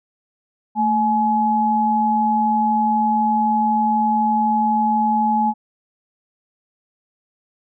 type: tone pair together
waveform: sine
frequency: 222 / 846.9 Hz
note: A3 / G#5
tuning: +16 / +34 cents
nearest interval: octave + major seventh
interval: 2318 cents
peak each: -20 / -16 dBFS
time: 0.75-5.54 s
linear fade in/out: 50 ms
effects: none